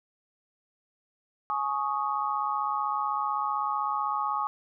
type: chord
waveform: sine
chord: Ab suspended fourth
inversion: none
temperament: equal with one note detuned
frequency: 841.2 / 1108.7 / 1244.5 Hz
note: Ab5 / Db6 / Eb6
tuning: +22 / 0 / 0 cents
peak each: -31 / -30 / -31 dBFS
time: 1.5-4.47 s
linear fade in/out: 0 ms
effects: none